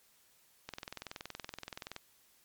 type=click train; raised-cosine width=0.2 ms; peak=-24 dBFS; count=28; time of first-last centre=0.69-1.964 s; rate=21.2 Hz; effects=white hiss -67 dBFS RMS until 2.44 s + MP3 96 kbps